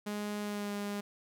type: tone with pitch glide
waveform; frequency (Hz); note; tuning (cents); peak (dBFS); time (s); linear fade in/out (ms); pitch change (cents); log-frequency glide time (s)
sawtooth; 207.7 to 203.9; G#3 to G#3; 0 to -32; -31; 0.06-1.01; 10; -32; 0.41-0.73
effects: none